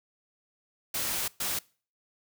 white noise bursts at uneven times, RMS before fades -31 dBFS, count 2, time 0.94-1.28 / 1.4-1.59 s, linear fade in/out 5 ms, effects noise-tail reverb RT60 0.4 s tail -23 dB re dry

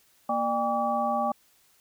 sine tone cluster, 235 / 600 / 800 / 1146 Hz, A#3 / D5 / G5 / D6, +14 / +37 / +35 / -43 cents, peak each -32 / -30 / -27 / -30 dBFS, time 0.29-1.32 s, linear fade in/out 5 ms, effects white hiss -63 dBFS RMS until 1.8 s

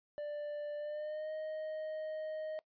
triangle tone with pitch glide, 590 to 623.3 Hz, D5 to D#5, +8 to +3 cents, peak -36 dBFS, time 0.18-2.59 s, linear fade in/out 0 ms, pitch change +95 cents, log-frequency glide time 0.77-1.32 s, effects noise-tail reverb RT60 0.1 s tail -21 dB re dry + resampled to 11025 Hz

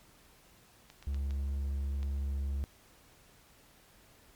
clicks, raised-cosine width 0.2 ms, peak -33 dBFS, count 5, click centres 0.901 / 1.026 / 1.145 / 1.308 / 2.03 s
triangle tone, 69.3 Hz, C#2, in tune, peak -29 dBFS, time 1.07-2.64 s, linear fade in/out 0 ms
effects pink hiss -61 dBFS RMS until 4.35 s + MP3 96 kbps

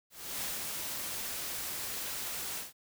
white noise with ADSR envelope, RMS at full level -36 dBFS, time 0.1-2.73 s, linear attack 320 ms, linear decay 200 ms, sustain -2 dB, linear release 160 ms, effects none

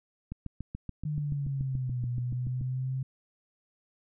click train, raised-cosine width 5 ms, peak -24 dBFS, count 17, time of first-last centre 0.32-2.612 s, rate 6.98 Hz
sine linear two-way sweep, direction down then up, 152.2 to 121.2 to 132.3 Hz, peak -29 dBFS, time 1.05-3.03 s, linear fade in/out 5 ms, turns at 2.06 s
effects none

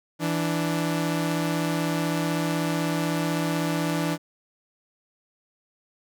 sawtooth tone pair together, 164.9 / 293.8 Hz, E3 / D4, +1 / +1 cents, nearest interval minor seventh, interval 1000 cents, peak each -22 / -23 dBFS, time 0.19-4.18 s, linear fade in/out 50 ms, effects none

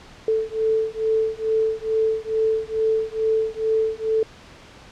sine beating tone pair, 440 / 442.3 Hz, A4 / A4, 0 / +9 cents, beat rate 2.3 Hz, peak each -22 dBFS, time 0.28-4.23 s, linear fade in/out 2 ms, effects pink hiss -45 dBFS RMS until 4.91 s + low-pass 5000 Hz 12 dB/octave

